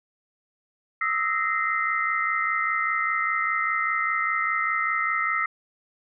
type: tone cluster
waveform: sine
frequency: 1248 / 1313 / 1869 / 2068 Hz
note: D#6 / E6 / A#6 / C7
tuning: +5 / -7 / +4 / -21 cents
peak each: -31 / -26 / -29 / -27 dBFS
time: 1.01-5.46 s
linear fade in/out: 5 ms
effects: none